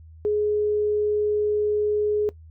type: tone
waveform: sine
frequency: 419.4 Hz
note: G#4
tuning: 17 cents sharp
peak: -19 dBFS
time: 0.25-2.29 s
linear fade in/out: 0 ms
effects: noise-tail reverb RT60 0.1 s tail -19 dB re dry + added 80 Hz sine -43 dBFS peak until 2.5 s